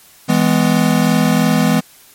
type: chord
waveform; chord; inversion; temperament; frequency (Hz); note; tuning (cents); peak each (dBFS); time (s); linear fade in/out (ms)
square; E major; none; equal with one note detuned; 164.81 / 207.7 / 250.8; E3 / G#3 / B3; 0 / 0 / +27; -16; 0.28-1.81; 20
effects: white hiss -45 dBFS RMS until 2.14 s + MP3 64 kbps